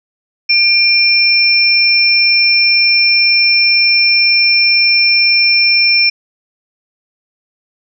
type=tone pair together; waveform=sine; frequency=2389 / 5371 Hz; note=D7 / E8; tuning=+29 / +32 cents; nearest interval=octave + major second; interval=1403 cents; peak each=-10 dBFS; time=0.49-6.1 s; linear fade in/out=10 ms; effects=none